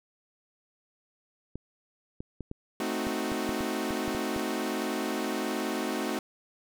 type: clicks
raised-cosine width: 3 ms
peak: -24 dBFS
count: 12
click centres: 1.556 / 2.205 / 2.407 / 2.514 / 3.069 / 3.318 / 3.492 / 3.607 / 3.907 / 4.08 / 4.149 / 4.363 s
type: chord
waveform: sawtooth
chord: A diminished seventh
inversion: none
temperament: equal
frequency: 220 / 261.6 / 311.1 / 370 Hz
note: A3 / C4 / Eb4 / Gb4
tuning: 0 / 0 / 0 / 0 cents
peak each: -31 dBFS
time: 2.8-6.19 s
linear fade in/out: 2 ms
effects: none